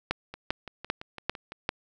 two click trains, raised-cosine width 0.3 ms, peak -23 / -10 dBFS, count 8 / 5, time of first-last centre 0.34-1.52 / 0.11-1.691 s, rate 5.93 / 2.53 Hz, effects none

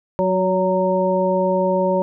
harmonic tone with a mistuned harmonic, 185 Hz, F#3, in tune, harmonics 1 / 2 / 3 / 5, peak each -22 / -23 / -18 / -23 dBFS, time 0.19-2.02 s, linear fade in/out 0 ms, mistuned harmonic 3, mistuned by +26 cents, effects none

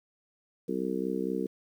harmonic tone, 64.3 Hz, C2, 30 cents flat, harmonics 3 / 4 / 5 / 6 / 7, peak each -35 / -35 / -35 / -35 / -35 dBFS, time 0.68-1.47 s, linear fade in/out 10 ms, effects 10-bit

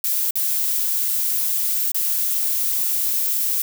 violet noise with dropouts, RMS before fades -21 dBFS, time 0.04-3.62 s, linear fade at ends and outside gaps 2 ms, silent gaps 0.308-0.355 / 1.918-1.945 s, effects none

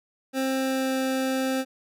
25% pulse tone with pitch glide, 264.8 to 263 Hz, C4 to C4, +21 to +9 cents, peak -20 dBFS, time 0.33-1.65 s, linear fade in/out 50 ms, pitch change -12 cents, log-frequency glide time 0.56-0.98 s, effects none

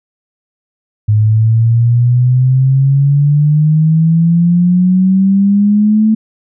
sine exponential sweep, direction up, 105.5 to 220 Hz, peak -6 dBFS, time 1.08-6.15 s, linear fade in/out 10 ms, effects none

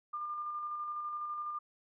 sine tone with tremolo, 1200 Hz, D6, 37 cents sharp, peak -35 dBFS, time 0.13-1.59 s, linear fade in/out 10 ms, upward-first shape square, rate 12 Hz, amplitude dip 25%, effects none

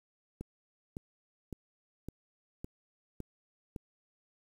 click train, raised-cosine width 3 ms, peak -27 dBFS, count 7, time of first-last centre 0.41-3.762 s, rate 1.79 Hz, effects 9-bit

